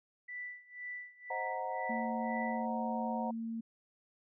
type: tone with tremolo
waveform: sine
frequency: 1975.5 Hz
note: B6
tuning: in tune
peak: -39 dBFS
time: 0.28-2.66 s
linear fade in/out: 10 ms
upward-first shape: sine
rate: 2 Hz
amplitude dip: 90%
type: chord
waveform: sine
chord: C half-diminished seventh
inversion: none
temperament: equal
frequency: 523.3 / 622.3 / 740 / 932.3 Hz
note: C5 / Eb5 / Gb5 / Bb5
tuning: 0 / 0 / 0 / 0 cents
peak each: -42 / -44 / -39 / -39 dBFS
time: 1.3-3.31 s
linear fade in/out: 5 ms
type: tone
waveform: sine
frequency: 227.4 Hz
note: A#3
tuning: 43 cents flat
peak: -36 dBFS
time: 1.89-3.61 s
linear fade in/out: 10 ms
effects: none